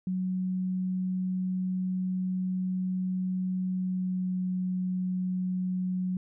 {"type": "tone with pitch glide", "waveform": "sine", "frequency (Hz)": [185, 183.72], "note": ["F#3", "F#3"], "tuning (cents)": [0, -12], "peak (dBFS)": -27, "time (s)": [0.07, 6.17], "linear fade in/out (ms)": 2, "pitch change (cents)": -12, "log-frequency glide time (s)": [3.69, 4.39], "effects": []}